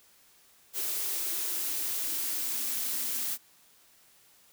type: noise with high-pass filter sweep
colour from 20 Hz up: blue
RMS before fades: -32 dBFS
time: 0.73-3.38 s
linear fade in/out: 50 ms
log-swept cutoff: 380 to 240 Hz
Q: 6.8
effects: white hiss -61 dBFS RMS until 4.52 s